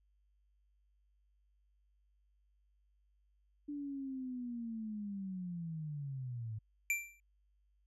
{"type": "linear sweep", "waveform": "sine", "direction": "down", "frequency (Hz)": [293.7, 105.7], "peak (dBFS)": -39, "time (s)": [3.68, 6.59], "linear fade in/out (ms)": 10}
{"type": "tone with exponential decay", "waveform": "square", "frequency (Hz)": 2353, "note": "D7", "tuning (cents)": 3, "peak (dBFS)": -29, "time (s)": [6.9, 7.2], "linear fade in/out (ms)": 1, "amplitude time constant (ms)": 64}
{"effects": ["added 50 Hz sine -70 dBFS peak until 7.86 s", "resampled to 32000 Hz"]}